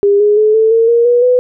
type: tone with pitch steps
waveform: sine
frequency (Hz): 403.8 / 416.1 / 428.8 / 441.9 / 455.3 / 469.2 / 483.5 / 498.3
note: G#4 / G#4 / A4 / A4 / A#4 / A#4 / B4 / B4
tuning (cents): -49 / +3 / -45 / +7 / -41 / +11 / -37 / +15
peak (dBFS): -6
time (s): 0.03-1.39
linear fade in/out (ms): 0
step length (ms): 170
effects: none